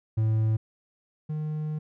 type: tone pair in turn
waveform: triangle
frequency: 110 / 153.38 Hz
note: A2 / D#3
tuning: 0 / -24 cents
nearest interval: tritone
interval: 576 cents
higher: second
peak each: -19 / -26 dBFS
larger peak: first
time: 0.17-0.57 / 1.29-1.79 s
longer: second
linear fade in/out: 10 ms
effects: none